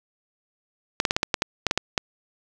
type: clicks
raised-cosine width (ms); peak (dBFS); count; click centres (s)
0.2; -3; 11; 1.001 / 1.052 / 1.109 / 1.165 / 1.231 / 1.342 / 1.421 / 1.667 / 1.711 / 1.776 / 1.978
effects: none